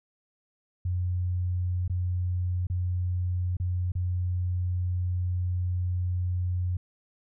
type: tone with dropouts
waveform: sine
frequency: 90 Hz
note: F#2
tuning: 47 cents flat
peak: -25 dBFS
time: 0.85-6.77 s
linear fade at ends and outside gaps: 5 ms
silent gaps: 1.879-1.897 / 2.67-2.699 / 3.569-3.599 / 3.92-3.952 s
effects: none